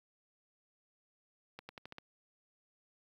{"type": "accelerating click train", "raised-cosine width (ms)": 0.3, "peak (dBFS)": -30, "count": 6, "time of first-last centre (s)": [1.59, 1.984], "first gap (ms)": 100, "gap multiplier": 0.88, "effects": ["high-pass 80 Hz 12 dB/octave", "11-bit"]}